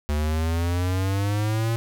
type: exponential sweep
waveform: square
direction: up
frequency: 73.42 to 116 Hz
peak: -22 dBFS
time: 0.09-1.76 s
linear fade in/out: 0 ms
effects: none